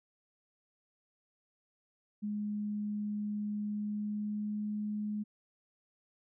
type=tone with pitch glide; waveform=sine; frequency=208.5 to 210 Hz; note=G#3 to G#3; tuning=+7 to +19 cents; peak=-33 dBFS; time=2.22-5.24 s; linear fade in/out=20 ms; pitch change=+12 cents; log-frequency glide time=3.64-4.64 s; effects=none